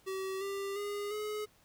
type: tone with pitch steps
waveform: square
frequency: 382.2 / 395.4 / 409.2 / 423.3 Hz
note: G4 / G4 / G#4 / G#4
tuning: -44 / +15 / -26 / +33 cents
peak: -36 dBFS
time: 0.06-1.46 s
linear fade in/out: 20 ms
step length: 350 ms
effects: pink hiss -66 dBFS RMS until 1.64 s